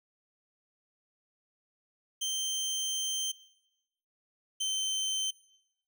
25% pulse tone pair in turn, 3128 / 3096 Hz, G7 / G7, -4 / -22 cents, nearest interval unison, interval 18 cents, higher first, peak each -27 / -26 dBFS, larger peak second, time 2.21-3.32 / 4.6-5.31 s, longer first, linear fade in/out 10 ms, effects noise-tail reverb RT60 0.9 s tail -21 dB re dry

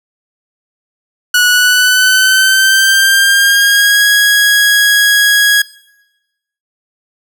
sawtooth tone with pitch glide, 1468 to 1657.3 Hz, F#6 to G#6, -14 to -4 cents, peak -3 dBFS, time 1.34-5.62 s, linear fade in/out 5 ms, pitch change +210 cents, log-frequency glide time 1.47-4.07 s, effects noise-tail reverb RT60 1.0 s tail -21 dB re dry

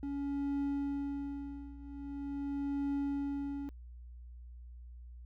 triangle tone with tremolo, 281.2 Hz, C#4, 25 cents sharp, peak -29 dBFS, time 0.03-3.69 s, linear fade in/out 0 ms, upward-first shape triangle, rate 0.43 Hz, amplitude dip 90%, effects added 60 Hz sine -47 dBFS peak until 5.25 s

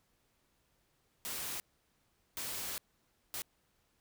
white noise bursts at uneven times, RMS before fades -40 dBFS, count 3, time 1.25-1.6 / 2.37-2.78 / 3.34-3.42 s, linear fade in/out 0 ms, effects pink hiss -75 dBFS RMS until 4 s

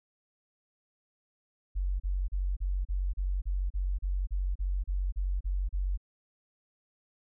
sine tone bursts, 46.52 Hz, F#1, 10 cents sharp, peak -27 dBFS, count 15, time 1.75-5.976 s, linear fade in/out 20 ms, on 250 ms, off 34 ms, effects none

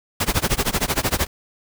pink noise with tremolo, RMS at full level -18 dBFS, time 0.2-1.27 s, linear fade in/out 5 ms, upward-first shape sine, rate 13 Hz, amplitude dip 95%, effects none

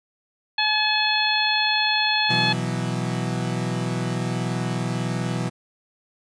harmonic tone, 855 Hz, A5, 50 cents flat, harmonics 1 / 2 / 3 / 4 / 5, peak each -25 / -25 / -25 / -25 / -25 dBFS, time 0.58-2.53 s, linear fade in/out 5 ms
35% pulse chord, B suspended fourth, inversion none, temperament equal, 123.47 / 164.81 / 185 Hz, B2 / E3 / F#3, 0 / 0 / 0 cents, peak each -25 / -27 / -27 dBFS, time 2.29-5.5 s, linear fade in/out 20 ms
effects resampled to 22050 Hz

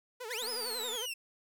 sawtooth tone with vibrato, 466.2 Hz, A#4, in tune, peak -36 dBFS, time 0.2-1.06 s, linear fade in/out 10 ms, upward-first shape sine, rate 11 Hz, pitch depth 150 cents each way
sawtooth linear two-way sweep, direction up then down, 1518 to 5150 to 2625 Hz, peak -33 dBFS, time 0.3-1.14 s, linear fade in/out 10 ms, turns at 0.5 s
click train, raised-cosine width 0.5 ms, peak -38 dBFS, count 133, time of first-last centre 0.42-0.957 s, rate 246 Hz
effects none

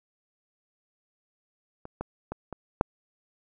clicks, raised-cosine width 1 ms, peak -26 / -18 / -19 / -22 / -6 dBFS, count 5, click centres 1.854 / 2.01 / 2.32 / 2.527 / 2.811 s, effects none

